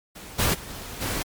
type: noise with level steps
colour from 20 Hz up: pink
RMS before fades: -41 / -22 / -39 / -37 / -28 dBFS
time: 0.15-1.23 s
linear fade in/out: 10 ms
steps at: 0.38 / 0.53 / 0.68 / 1 s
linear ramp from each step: 20 ms
effects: MP3 96 kbps